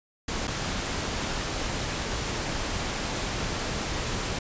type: noise with dropouts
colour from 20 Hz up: pink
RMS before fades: -30 dBFS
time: 0.28-4.39 s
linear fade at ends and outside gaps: 5 ms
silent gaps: 0.473-0.477 s
effects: resampled to 16000 Hz